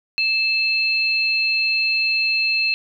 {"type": "tone pair together", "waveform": "sine", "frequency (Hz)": [2635, 4193], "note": ["E7", "C8"], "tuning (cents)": [-1, 3], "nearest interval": "minor sixth", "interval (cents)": 804, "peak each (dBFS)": [-18, -22], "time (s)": [0.18, 2.74], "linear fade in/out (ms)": 0, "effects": []}